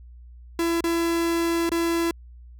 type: tone with dropouts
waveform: 45% pulse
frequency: 335.9 Hz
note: E4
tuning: 33 cents sharp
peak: -21 dBFS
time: 0.59-2.11 s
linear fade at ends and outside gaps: 2 ms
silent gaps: 0.807-0.84 / 1.693-1.717 s
effects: added 60 Hz sine -42 dBFS peak until 2.59 s